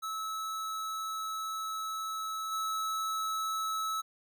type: tone with level steps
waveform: square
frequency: 1301 Hz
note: E6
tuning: 23 cents flat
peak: -35 / -32 dBFS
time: 0.02-4.02 s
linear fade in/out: 20 ms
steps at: 2.51 s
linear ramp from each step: 20 ms
effects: none